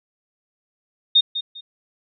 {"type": "tone with echo", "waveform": "sine", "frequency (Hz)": 3678, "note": "A#7", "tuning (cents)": -24, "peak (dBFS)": -10, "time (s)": [1.15, 1.21], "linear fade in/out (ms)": 10, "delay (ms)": 200, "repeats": 2, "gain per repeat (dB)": -12, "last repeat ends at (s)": 1.61, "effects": []}